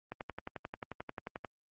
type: click train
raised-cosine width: 0.5 ms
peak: -24 dBFS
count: 16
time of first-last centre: 0.12-1.447 s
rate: 11.3 Hz
effects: high-pass 60 Hz 12 dB/octave + Opus 24 kbps